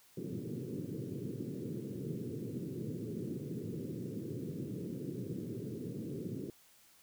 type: band-pass noise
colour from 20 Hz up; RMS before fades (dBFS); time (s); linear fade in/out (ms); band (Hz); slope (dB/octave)
pink; -41; 0.17-6.5; 2; 110 to 440; 48
effects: white hiss -64 dBFS RMS until 7.02 s